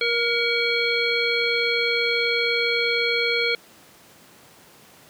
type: harmonic tone with a mistuned harmonic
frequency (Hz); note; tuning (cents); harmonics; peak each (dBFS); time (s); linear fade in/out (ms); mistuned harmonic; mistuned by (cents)
471.5; A#4; +20; 1 / 3 / 5 / 7 / 9; -25 / -29 / -23 / -28 / -28; 0.01-3.55; 2; 5; -70
effects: pink hiss -50 dBFS RMS until 5.09 s + high-pass 150 Hz 12 dB/octave